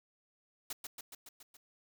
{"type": "noise with echo", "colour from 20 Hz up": "white", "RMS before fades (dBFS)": -40, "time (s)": [0.7, 0.73], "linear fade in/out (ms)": 5, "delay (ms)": 140, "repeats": 6, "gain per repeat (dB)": -3, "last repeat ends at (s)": 1.57, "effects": []}